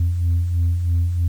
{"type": "beating tone pair", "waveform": "sine", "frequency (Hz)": [83.3, 86.4], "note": ["E2", "F2"], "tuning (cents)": [19, -18], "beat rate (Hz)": 3.1, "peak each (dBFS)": [-24, -15], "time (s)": [0, 1.28], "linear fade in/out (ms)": 5, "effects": ["tanh soft clip ceiling -13 dBFS", "8-bit"]}